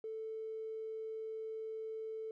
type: tone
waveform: triangle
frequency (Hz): 441.2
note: A4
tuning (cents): +5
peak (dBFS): -36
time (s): 0.04-2.31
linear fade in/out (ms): 2
effects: tanh soft clip ceiling -38 dBFS